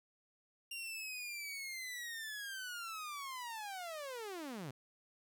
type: linear sweep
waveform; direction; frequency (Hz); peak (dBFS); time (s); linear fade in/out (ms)
sawtooth; down; 2794 to 120; -39; 0.71-4.71; 5
effects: none